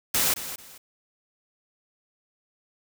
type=noise with echo; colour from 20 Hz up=white; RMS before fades=-23 dBFS; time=0.14-0.34 s; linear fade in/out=5 ms; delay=220 ms; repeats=2; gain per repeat=-12 dB; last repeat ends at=0.78 s; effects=none